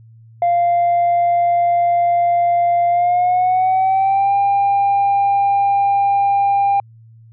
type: tone with pitch glide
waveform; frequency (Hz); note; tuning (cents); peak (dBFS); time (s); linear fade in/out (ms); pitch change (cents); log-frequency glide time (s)
sine; 695 to 798.3; F5 to G5; -9 to +31; -10; 0.42-6.8; 2; +240; 2.89-4.34
effects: tanh soft clip ceiling -10 dBFS + added 113 Hz sine -41 dBFS peak until 7.32 s